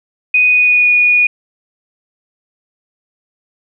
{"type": "tone with pitch glide", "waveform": "sine", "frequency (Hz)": [2489, 2456], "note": ["D#7", "D#7"], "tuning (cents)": [0, -23], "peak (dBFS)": -7, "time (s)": [0.34, 1.27], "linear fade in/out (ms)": 5, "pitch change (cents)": -23, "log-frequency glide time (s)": [0.47, 0.9], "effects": []}